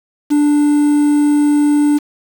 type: tone with quantisation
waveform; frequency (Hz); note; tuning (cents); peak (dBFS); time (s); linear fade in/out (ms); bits
triangle; 293.7; D4; 0; -7; 0.3-1.99; 20; 5
effects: none